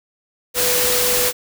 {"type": "tone in noise", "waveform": "sine", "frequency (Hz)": 493.9, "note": "B4", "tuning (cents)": 0, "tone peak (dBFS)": -22, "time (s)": [0.54, 1.33], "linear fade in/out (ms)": 50, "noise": "white", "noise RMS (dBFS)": -18, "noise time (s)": [0.54, 1.33], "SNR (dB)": -7, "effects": []}